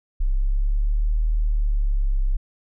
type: exponential two-way sweep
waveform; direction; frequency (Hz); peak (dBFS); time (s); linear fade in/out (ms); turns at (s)
sine; up then down; 32.38 to 39.28 to 32.38; -17; 0.2-2.37; 10; 1.26
effects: none